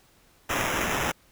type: noise with sample-and-hold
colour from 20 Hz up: white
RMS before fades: -27 dBFS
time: 0.49-1.12 s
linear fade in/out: 10 ms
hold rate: 4410 Hz
effects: pink hiss -60 dBFS RMS until 1.31 s